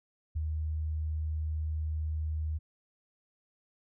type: tone with ADSR envelope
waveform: sine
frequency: 77.78 Hz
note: D#2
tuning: in tune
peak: -28 dBFS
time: 0.35-2.59 s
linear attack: 16 ms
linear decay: 35 ms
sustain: -2 dB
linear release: 23 ms
effects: none